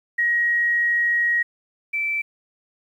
sine tone pair in turn, 1893 / 2327 Hz, A#6 / D7, +26 / -17 cents, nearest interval major third, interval 357 cents, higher second, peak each -17 / -21 dBFS, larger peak first, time 0.18-1.43 / 1.93-2.22 s, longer first, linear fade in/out 10 ms, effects 9-bit

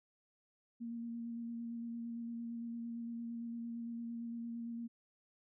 sine tone with vibrato, 233.2 Hz, A#3, 1 cent sharp, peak -40 dBFS, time 0.8-4.88 s, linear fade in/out 20 ms, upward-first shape square, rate 8.8 Hz, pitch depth 12 cents each way, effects none

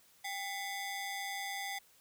sawtooth ring-modulated tone, 1396.9 Hz, F6, in tune, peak -31 dBFS, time 0.24-1.79 s, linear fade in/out 10 ms, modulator 605 Hz, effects white hiss -65 dBFS RMS until 2 s

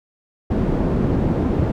white low-pass noise, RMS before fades -19 dBFS, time 0.5-1.72 s, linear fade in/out 10 ms, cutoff 290 Hz, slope 12 dB/octave, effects none

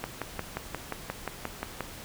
click train, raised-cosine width 0.5 ms, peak -16 dBFS, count 11, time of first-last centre 0.04-1.807 s, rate 5.66 Hz, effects pink hiss -44 dBFS RMS until 2.04 s

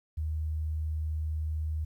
sine tone, 77.78 Hz, D#2, in tune, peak -29 dBFS, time 0.17-1.85 s, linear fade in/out 10 ms, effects 11-bit

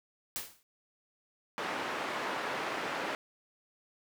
white noise with exponential decay, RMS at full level -34 dBFS, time 0.36-0.63 s, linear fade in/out 0 ms, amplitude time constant 58 ms
white band-pass noise, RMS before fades -36 dBFS, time 1.58-3.15 s, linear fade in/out 0 ms, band 260 to 1600 Hz, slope 12 dB/octave
effects none

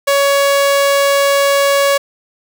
sawtooth tone, 560 Hz, C#5, 18 cents sharp, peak -6 dBFS, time 0.07-1.98 s, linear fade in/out 10 ms, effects none

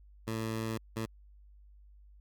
15% pulse tone bursts at uneven times, 111.7 Hz, A2, 27 cents sharp, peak -27 dBFS, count 2, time 0.27-0.78 / 0.96-1.06 s, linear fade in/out 10 ms, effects added 50 Hz sine -54 dBFS peak until 2.2 s

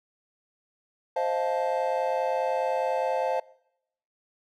triangle chord, F dominant seventh, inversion second, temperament just, 523.8 / 628.6 / 698.5 / 873.1 Hz, C5 / Eb5 / F5 / A5, +2 / +18 / 0 / -14 cents, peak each -26 / -30 / -29 / -28 dBFS, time 1.16-3.4 s, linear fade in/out 5 ms, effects noise-tail reverb RT60 0.8 s tail -23 dB re dry

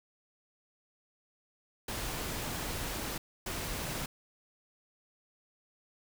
pink noise bursts at uneven times, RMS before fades -37 dBFS, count 2, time 1.88-3.18 / 3.46-4.06 s, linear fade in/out 5 ms, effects none

